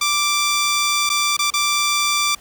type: tone with dropouts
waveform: 10% pulse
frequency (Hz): 1174.7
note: D6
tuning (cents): 0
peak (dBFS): -8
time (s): 0.01-2.35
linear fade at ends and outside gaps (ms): 5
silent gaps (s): 1.093-1.099 / 1.368-1.39 / 1.504-1.537
effects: pink hiss -48 dBFS RMS until 2.4 s